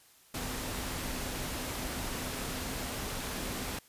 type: tone in noise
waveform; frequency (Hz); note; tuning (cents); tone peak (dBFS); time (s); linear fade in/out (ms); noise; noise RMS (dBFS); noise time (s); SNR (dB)
sine; 254.6; C4; -47; -46; 0.34-3.79; 5; pink; -37; 0.34-3.79; -12
effects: white hiss -61 dBFS RMS until 3.88 s + resampled to 32000 Hz